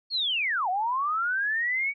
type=linear two-way sweep; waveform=sine; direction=down then up; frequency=4406 to 708 to 2276 Hz; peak=-24 dBFS; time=0.1-1.94 s; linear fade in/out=50 ms; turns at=0.69 s; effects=none